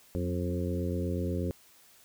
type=harmonic tone with a mistuned harmonic; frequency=88.3 Hz; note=F2; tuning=20 cents sharp; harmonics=1 / 2 / 3 / 4 / 5 / 6; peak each=-32 / -35 / -37 / -38 / -39 / -40 dBFS; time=0.15-1.51 s; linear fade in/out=0 ms; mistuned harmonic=2; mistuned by=+39 cents; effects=white hiss -59 dBFS RMS until 2.04 s